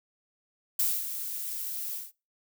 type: noise with ADSR envelope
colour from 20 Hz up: violet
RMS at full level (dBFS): -25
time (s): 0.79-2.12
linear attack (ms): 4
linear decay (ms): 240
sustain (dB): -10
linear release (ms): 180
effects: noise-tail reverb RT60 0.3 s tail -24 dB re dry